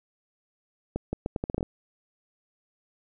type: accelerating click train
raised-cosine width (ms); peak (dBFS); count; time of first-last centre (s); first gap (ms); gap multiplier
2; -15; 10; 0.96-1.629; 170; 0.77
effects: none